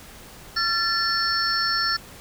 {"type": "tone cluster", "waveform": "sine", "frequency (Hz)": [1364, 1756, 4414, 5350], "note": ["F6", "A6", "C#8", "E8"], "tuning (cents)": [-41, -4, -8, 25], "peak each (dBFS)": -26, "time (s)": [0.56, 1.97], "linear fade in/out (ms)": 10, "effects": ["pink hiss -44 dBFS RMS until 2.2 s"]}